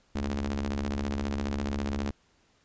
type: ring-modulated tone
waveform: sawtooth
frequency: 69.3 Hz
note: C#2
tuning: in tune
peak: -22 dBFS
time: 0.15-2.11 s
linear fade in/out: 5 ms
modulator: 146 Hz
effects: pink hiss -66 dBFS RMS until 2.64 s + resampled to 16000 Hz